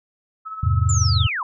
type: tone with tremolo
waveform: sine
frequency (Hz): 1296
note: E6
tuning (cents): -30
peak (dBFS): -27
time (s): 0.45-1.3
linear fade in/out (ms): 20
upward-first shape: sine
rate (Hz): 16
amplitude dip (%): 55
type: chord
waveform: sine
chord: E augmented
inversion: none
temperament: just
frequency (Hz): 82.41 / 103.01 / 128.76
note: E2 / G#2 / B#2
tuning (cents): 0 / -14 / -27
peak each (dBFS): -19 / -19 / -22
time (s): 0.63-1.27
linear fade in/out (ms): 5
type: linear sweep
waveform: sine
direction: down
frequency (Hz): 7360 to 920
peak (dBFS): -22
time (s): 0.89-1.43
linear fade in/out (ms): 2
effects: none